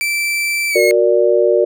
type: tone with pitch glide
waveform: 40% pulse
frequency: 2334 to 2165 Hz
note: D7 to C#7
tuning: -11 to -41 cents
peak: -15 dBFS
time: 0.01-0.91 s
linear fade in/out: 0 ms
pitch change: -130 cents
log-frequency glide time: 0.7-0.8 s
type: chord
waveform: sine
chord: Gb augmented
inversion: none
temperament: equal with one note detuned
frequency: 367.2 / 466.2 / 587.3 Hz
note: Gb4 / Bb4 / D5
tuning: -13 / 0 / 0 cents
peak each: -14 dBFS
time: 0.75-1.65 s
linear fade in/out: 10 ms
effects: none